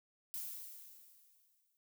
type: noise with exponential decay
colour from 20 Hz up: violet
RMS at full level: -41 dBFS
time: 0.34-1.77 s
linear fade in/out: 0 ms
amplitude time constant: 310 ms
effects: none